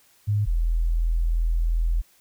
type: tone pair in turn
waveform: sine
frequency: 103.83 / 41.42 Hz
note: G#2 / E1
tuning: 0 / +9 cents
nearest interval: octave + major third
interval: 1591 cents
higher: first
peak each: -19 dBFS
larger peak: neither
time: 0.27-0.46 / 0.46-2.02 s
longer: second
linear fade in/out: 20 ms
effects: white hiss -59 dBFS RMS until 2.2 s

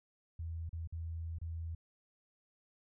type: tone with dropouts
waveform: sine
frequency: 82.41 Hz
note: E2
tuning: in tune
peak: -38 dBFS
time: 0.39-1.75 s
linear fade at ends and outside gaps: 5 ms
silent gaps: 0.693-0.729 / 0.874-0.924 / 1.386-1.414 s
effects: none

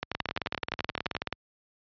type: two click trains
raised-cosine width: 0.3 ms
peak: -14 / -13 dBFS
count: 23 / 14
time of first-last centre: 0.15-1.326 / 0.03-1.151 s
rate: 18.7 / 11.6 Hz
effects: high-pass 60 Hz 12 dB/octave + resampled to 11025 Hz

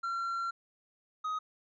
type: tone pair in turn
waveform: triangle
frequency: 1367 / 1256.7 Hz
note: F6 / D#6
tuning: -37 / +17 cents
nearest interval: minor second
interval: 146 cents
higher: first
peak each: -30 / -30 dBFS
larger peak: neither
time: 0.03-0.51 / 1.24-1.39 s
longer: first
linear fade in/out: 10 ms
effects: resampled to 16000 Hz

